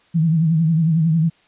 sine tone with vibrato, 161.9 Hz, E3, 31 cents flat, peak -13 dBFS, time 0.14-1.3 s, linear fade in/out 20 ms, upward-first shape triangle, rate 11 Hz, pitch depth 99 cents each way, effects white hiss -56 dBFS RMS until 1.47 s + resampled to 8000 Hz

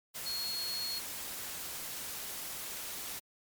sine tone in noise, 4313 Hz, C#8, 48 cents flat, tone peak -35 dBFS, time 0.25-1 s, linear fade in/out 20 ms, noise white, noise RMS -41 dBFS, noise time 0.14-3.2 s, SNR +3 dB, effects MP3 96 kbps

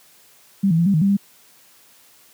sine tone with pitch steps, 196.3 / 163.3 / 169.8 / 198.5 / 156.1 / 197.3 / 199.7 Hz, G3 / E3 / F3 / G3 / D#3 / G3 / G3, +3 / -16 / -48 / +22 / +6 / +11 / +32 cents, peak -13 dBFS, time 0.63-1.169 s, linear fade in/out 10 ms, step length 77 ms, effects white hiss -52 dBFS RMS until 2.33 s + high-pass 100 Hz 12 dB/octave

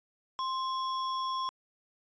sine tone with sample-and-hold, 1050 Hz, C6, 6 cents sharp, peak -30 dBFS, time 0.39-1.49 s, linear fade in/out 0 ms, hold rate 4410 Hz, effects resampled to 16000 Hz

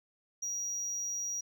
sine tone, 5750 Hz, F8, 50 cents sharp, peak -31 dBFS, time 0.42-1.41 s, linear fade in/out 10 ms, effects tanh soft clip ceiling -32 dBFS + 12-bit

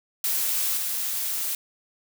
blue noise with level steps, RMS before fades -25 / -28 dBFS, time 0.24-1.55 s, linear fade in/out 2 ms, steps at 0.77 s, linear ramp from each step 2 ms, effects none

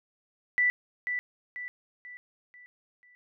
sine tone with echo, 1974 Hz, B6, 1 cent flat, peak -21 dBFS, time 0.58-0.7 s, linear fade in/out 0 ms, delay 490 ms, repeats 5, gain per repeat -7 dB, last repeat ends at 3.15 s, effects none

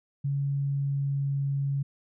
sine tone with pitch glide, 140.1 to 139.21 Hz, C#3 to C#3, +19 to +8 cents, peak -25 dBFS, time 0.24-1.83 s, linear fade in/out 10 ms, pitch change -11 cents, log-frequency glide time 0.41-1.44 s, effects none

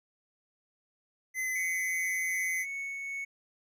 square tone with vibrato, 2034 Hz, C7, 50 cents flat, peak -31 dBFS, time 1.34-2.66 s, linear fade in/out 50 ms, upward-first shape sine, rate 3.6 Hz, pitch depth 9 cents each way
triangle tone with tremolo, 2213 Hz, C#7, 3 cents flat, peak -32 dBFS, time 1.55-3.25 s, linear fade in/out 10 ms, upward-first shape triangle, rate 2.6 Hz, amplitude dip 25%
effects none

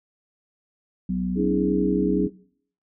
harmonic tone, 62.1 Hz, B1, 10 cents sharp, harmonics 1 / 3 / 4, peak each -35 / -23 / -30 dBFS, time 1.09-2.27 s, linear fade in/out 5 ms
sine chord, C# suspended second, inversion none, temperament equal with one note detuned, 277.2 / 318.4 / 415.3 Hz, C#4 / D#4 / G#4, 0 / +40 / 0 cents, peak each -25 dBFS, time 1.35-2.3 s, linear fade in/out 50 ms
effects noise-tail reverb RT60 0.6 s tail -21 dB re dry

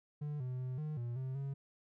triangle tone with pitch steps, 148.1 / 126.9 / 127.8 / 152.7 / 119.5 / 130.9 / 137.9 Hz, D3 / B2 / C3 / D#3 / A#2 / C3 / C#3, +15 / +47 / -40 / -32 / +43 / +1 / -9 cents, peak -35 dBFS, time 0.21-1.54 s, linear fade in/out 10 ms, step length 190 ms, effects none

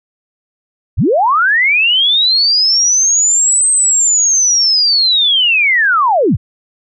sine linear two-way sweep, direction up then down, 43.38 to 8330 to 53.3 Hz, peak -8 dBFS, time 0.97-6.37 s, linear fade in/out 20 ms, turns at 3.7 s, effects none

